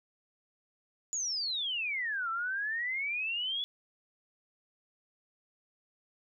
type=exponential two-way sweep; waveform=sine; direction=down then up; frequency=7000 to 1318.5 to 3446 Hz; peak=-31 dBFS; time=1.13-3.64 s; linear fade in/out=0 ms; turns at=2.3 s; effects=none